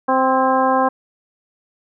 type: harmonic tone with a mistuned harmonic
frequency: 261.6 Hz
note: C4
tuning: in tune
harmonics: 1 / 2 / 3 / 4 / 5 / 6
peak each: -21 / -19 / -18 / -18 / -27 / -28 dBFS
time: 0.08-0.89 s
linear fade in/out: 10 ms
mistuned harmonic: 6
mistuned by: +42 cents
effects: none